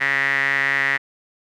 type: tone with band-pass filter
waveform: sawtooth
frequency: 138.1 Hz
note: C#3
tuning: 6 cents flat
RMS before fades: -20 dBFS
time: 0-0.98 s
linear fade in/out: 20 ms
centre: 1900 Hz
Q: 9.5
effects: none